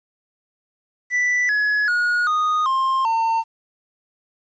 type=tone with pitch steps; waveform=triangle; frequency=1975.5 / 1690.2 / 1446.2 / 1237.3 / 1058.6 / 905.8 Hz; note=B6 / G#6 / F#6 / D#6 / C6 / A#5; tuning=0 / +30 / -40 / -10 / +20 / -50 cents; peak=-15 dBFS; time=1.1-3.44 s; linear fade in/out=50 ms; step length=390 ms; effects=resampled to 16000 Hz + 9-bit